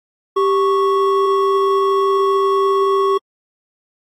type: tone pair together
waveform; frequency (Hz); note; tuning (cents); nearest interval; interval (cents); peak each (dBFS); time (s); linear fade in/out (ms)
triangle; 392 / 1106.8; G4 / C#6; 0 / -3; octave + tritone; 1797; -12 / -15; 0.36-3.18; 10
effects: AAC 48 kbps